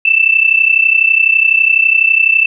sine tone pair together, 2637 / 2669 Hz, E7 / E7, 0 / +21 cents, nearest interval unison, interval 21 cents, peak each -10 dBFS, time 0.05-2.46 s, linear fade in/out 5 ms, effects none

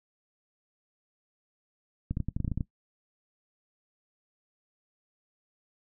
clicks, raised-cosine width 5 ms, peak -18 dBFS, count 11, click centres 2.11 / 2.171 / 2.203 / 2.286 / 2.365 / 2.403 / 2.447 / 2.479 / 2.517 / 2.576 / 2.608 s, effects noise-tail reverb RT60 0.1 s tail -18 dB re dry

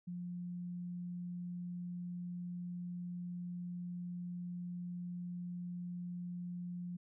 sine tone, 176.6 Hz, F3, 20 cents sharp, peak -40 dBFS, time 0.07-6.97 s, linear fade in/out 10 ms, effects none

